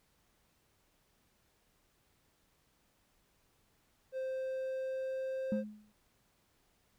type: tone with pitch glide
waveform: triangle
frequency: 523.3 to 526.9 Hz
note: C5 to C5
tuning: 0 to +12 cents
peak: -33 dBFS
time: 4.12-5.64 s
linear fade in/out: 50 ms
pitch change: +12 cents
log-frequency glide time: 4.27-5.46 s
type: tone with exponential decay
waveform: sine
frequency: 211.6 Hz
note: G#3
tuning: 33 cents sharp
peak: -28 dBFS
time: 5.52-5.92 s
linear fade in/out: 2 ms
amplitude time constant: 86 ms
effects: tanh soft clip ceiling -22 dBFS + pink hiss -73 dBFS RMS until 6.98 s

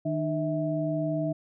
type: tone cluster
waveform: sine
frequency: 155.7 / 303 / 649 Hz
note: D#3 / D#4 / E5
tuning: +2 / -46 / -27 cents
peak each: -30 dBFS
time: 0.05-1.33 s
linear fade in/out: 10 ms
effects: none

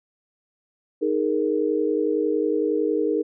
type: chord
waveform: sine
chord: D# suspended fourth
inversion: none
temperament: equal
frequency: 311.1 / 415.3 / 466.2 Hz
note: D#4 / G#4 / A#4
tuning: 0 / 0 / 0 cents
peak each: -24 dBFS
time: 1.01-3.23 s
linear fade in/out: 20 ms
effects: none

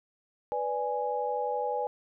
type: chord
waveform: sine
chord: G# diminished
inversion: first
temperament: equal with one note detuned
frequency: 493.9 / 585.6 / 830.6 Hz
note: B4 / D5 / G#5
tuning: 0 / -5 / 0 cents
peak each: -32 / -35 / -31 dBFS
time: 0.52-1.87 s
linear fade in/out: 0 ms
effects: none

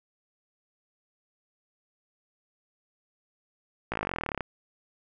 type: slowing click train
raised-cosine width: 0.5 ms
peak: -15 dBFS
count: 22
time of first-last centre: 3.92-4.408 s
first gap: 17 ms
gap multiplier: 1.03
effects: none

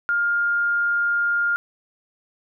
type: tone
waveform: sine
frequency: 1409 Hz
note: F6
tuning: 15 cents sharp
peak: -18 dBFS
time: 0.09-1.56 s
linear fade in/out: 0 ms
effects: none

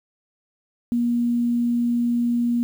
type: tone with quantisation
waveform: sine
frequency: 238.5 Hz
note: A#3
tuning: 40 cents sharp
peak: -18 dBFS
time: 0.92-2.63 s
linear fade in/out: 0 ms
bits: 8
effects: none

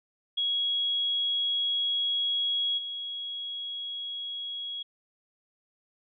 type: tone with level steps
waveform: sine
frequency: 3320 Hz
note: G#7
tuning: 1 cent flat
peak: -25 / -33 dBFS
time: 0.37-4.83 s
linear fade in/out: 10 ms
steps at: 2.77 s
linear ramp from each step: 20 ms
effects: none

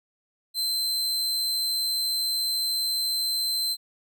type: tone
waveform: 40% pulse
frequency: 4093 Hz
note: C8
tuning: 39 cents flat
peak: -23 dBFS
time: 0.54-3.77 s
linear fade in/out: 50 ms
effects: none

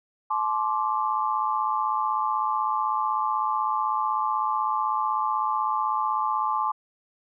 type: tone cluster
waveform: sine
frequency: 862 / 1051 / 1167 Hz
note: A5 / C6 / D6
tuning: -36 / +7 / -11 cents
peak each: -27 dBFS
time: 0.3-6.72 s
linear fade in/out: 10 ms
effects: none

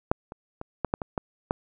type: clicks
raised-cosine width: 1 ms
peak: -6 / -24 / -21 / -11 / -10 / -17 / -13 / -10 dBFS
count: 8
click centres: 0.115 / 0.321 / 0.614 / 0.847 / 0.939 / 1.018 / 1.178 / 1.509 s
effects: none

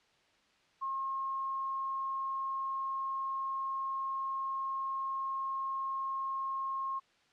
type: tone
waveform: sine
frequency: 1075 Hz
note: C6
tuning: 47 cents sharp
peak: -33 dBFS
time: 0.81-7 s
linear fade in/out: 20 ms
effects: white hiss -68 dBFS RMS until 7.32 s + low-pass 4000 Hz 12 dB/octave

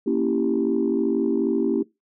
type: chord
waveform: sine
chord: A# diminished seventh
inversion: none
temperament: equal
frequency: 233.1 / 277.2 / 329.6 / 392 Hz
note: A#3 / C#4 / E4 / G4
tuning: 0 / 0 / 0 / 0 cents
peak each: -24 dBFS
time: 0.06-1.83 s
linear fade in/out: 10 ms
effects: noise-tail reverb RT60 0.2 s tail -21 dB re dry + tanh soft clip ceiling -11 dBFS

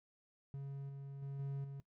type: tone with level steps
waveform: triangle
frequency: 138.59 Hz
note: C#3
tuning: in tune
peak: -40 / -43 / -39 / -36 / -42 dBFS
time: 0.54-1.8 s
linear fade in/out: 0 ms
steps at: 0.89 / 1.22 / 1.39 / 1.64 s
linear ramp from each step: 5 ms
effects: noise-tail reverb RT60 0.1 s tail -17 dB re dry

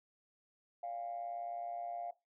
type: tone with amplitude modulation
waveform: sine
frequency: 698 Hz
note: F5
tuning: 1 cent flat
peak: -35 dBFS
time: 0.83-2.11 s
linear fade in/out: 5 ms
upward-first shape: sine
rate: 119 Hz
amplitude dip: 70%
effects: noise-tail reverb RT60 0.2 s tail -17 dB re dry + tanh soft clip ceiling -32 dBFS

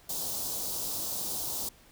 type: band-stop noise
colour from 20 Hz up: white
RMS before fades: -34 dBFS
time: 0.09-1.69 s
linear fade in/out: 5 ms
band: 980 to 3900 Hz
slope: 24 dB/octave
effects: pink hiss -58 dBFS RMS until 1.91 s

